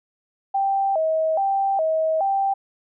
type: tone with vibrato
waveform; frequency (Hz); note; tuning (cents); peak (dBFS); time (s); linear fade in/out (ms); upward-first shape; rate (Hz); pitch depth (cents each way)
sine; 707; F5; +21; -18; 0.54-2.54; 10; square; 1.2; 180
effects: none